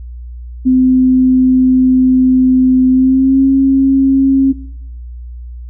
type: tone with pitch glide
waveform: sine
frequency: 256.9 to 269.7 Hz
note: C4 to C#4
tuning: -32 to -47 cents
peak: -6 dBFS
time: 0.65-4.53 s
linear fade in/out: 20 ms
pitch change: +85 cents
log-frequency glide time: 2.9-3.42 s
effects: noise-tail reverb RT60 0.7 s tail -19 dB re dry + added 60 Hz sine -25 dBFS peak until 5.69 s